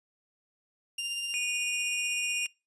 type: tone with tremolo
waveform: sawtooth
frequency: 2794 Hz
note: F7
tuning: in tune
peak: -27 dBFS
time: 0.98-2.47 s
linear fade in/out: 5 ms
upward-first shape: triangle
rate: 16 Hz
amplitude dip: 35%
type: tone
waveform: square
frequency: 2466 Hz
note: D#7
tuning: 16 cents flat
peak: -31 dBFS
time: 1.34-2.46 s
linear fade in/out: 0 ms
effects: noise-tail reverb RT60 0.3 s tail -26 dB re dry + resampled to 24000 Hz